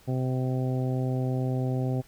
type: harmonic tone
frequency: 128.9 Hz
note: C3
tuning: 26 cents flat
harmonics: 1 / 2 / 3 / 4 / 5 / 6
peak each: -26 / -32 / -36 / -38 / -40 / -42 dBFS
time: 0.07-2.02 s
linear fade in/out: 20 ms
effects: pink hiss -57 dBFS RMS until 2.07 s